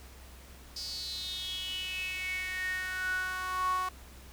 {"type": "tone with high-pass filter sweep", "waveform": "sawtooth", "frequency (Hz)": 370, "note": "F#4", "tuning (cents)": 0, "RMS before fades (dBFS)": -35, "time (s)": [0.76, 3.89], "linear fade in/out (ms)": 5, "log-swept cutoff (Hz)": [4900, 1000], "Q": 9.6, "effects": ["added 64 Hz sine -50 dBFS peak until 4.32 s", "pink hiss -54 dBFS RMS until 4.32 s"]}